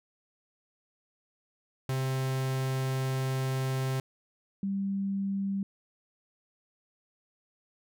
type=tone pair in turn; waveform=45% pulse / sine; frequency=131.9 / 196.49 Hz; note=C3 / G3; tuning=+14 / +4 cents; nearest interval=perfect fifth; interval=690 cents; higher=second; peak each=-28 dBFS; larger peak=neither; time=1.89-4 / 4.63-5.63 s; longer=first; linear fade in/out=2 ms; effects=none